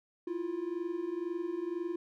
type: tone pair together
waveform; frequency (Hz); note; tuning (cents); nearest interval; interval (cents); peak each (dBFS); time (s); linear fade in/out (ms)
triangle; 329.6 / 351.6; E4 / F4; 0 / +12; minor second; 112; -36 / -33; 0.27-1.96; 5
effects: none